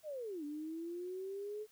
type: linear two-way sweep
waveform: sine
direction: down then up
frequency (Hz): 640 to 289 to 431.9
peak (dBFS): -40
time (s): 0.03-1.67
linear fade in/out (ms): 50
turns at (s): 0.44
effects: white hiss -68 dBFS RMS until 1.71 s